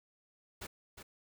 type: noise with echo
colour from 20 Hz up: pink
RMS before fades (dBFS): -44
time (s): 0.61-0.67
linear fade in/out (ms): 10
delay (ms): 360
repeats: 1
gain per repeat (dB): -7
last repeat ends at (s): 1.03
effects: none